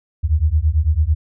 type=beating tone pair; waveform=sine; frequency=73.2 / 82.2 Hz; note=D2 / E2; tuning=-5 / -4 cents; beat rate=9 Hz; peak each=-16 dBFS; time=0.23-1.15 s; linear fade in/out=20 ms; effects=none